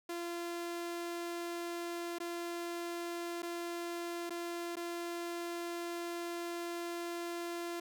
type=tone with dropouts; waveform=sawtooth; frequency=343.5 Hz; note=F4; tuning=29 cents flat; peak=-34 dBFS; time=0.09-7.8 s; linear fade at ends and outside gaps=5 ms; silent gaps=2.185-2.201 / 3.422-3.429 / 4.296-4.304 / 4.757-4.767 s; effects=none